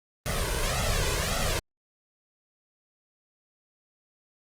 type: noise with flanger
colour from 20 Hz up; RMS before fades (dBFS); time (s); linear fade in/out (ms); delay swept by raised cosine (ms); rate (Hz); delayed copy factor
pink; -27; 0.26-1.59; 0; 1.5 to 2.01; 1.8; +1
effects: low-pass 11000 Hz 12 dB/octave + Opus 32 kbps